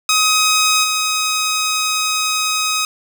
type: tone with level steps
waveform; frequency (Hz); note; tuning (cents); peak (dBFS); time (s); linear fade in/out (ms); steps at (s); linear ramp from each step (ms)
10% pulse; 1262; D#6; +24; -4 / -8; 0.09-2.85; 2; 0.83; 20
effects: none